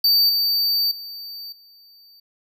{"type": "tone with level steps", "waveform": "square", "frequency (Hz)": 4610, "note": "D8", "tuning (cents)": -33, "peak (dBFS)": [-14, -18, -33, -48], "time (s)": [0.04, 2.2], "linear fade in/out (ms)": 5, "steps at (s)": [0.29, 0.91, 1.52], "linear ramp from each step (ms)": 5, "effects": []}